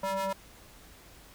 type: ring-modulated tone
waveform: square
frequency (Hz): 192.5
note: G3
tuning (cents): -31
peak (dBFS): -27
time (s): 0.03-0.33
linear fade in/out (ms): 5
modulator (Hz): 774
effects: added 50 Hz sine -59 dBFS peak until 1.34 s + pink hiss -54 dBFS RMS until 1.34 s